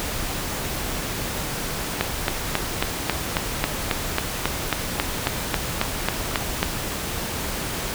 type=click train; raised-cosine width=0.3 ms; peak=-3 dBFS; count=18; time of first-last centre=2.01-6.63 s; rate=3.68 Hz; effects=pink hiss -28 dBFS RMS until 7.94 s